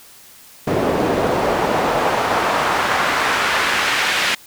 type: noise with band-pass filter sweep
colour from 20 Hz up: pink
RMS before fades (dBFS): -18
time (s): 0.67-4.35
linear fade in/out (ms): 5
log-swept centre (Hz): 400 to 2400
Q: 1.1
effects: white hiss -44 dBFS RMS until 4.46 s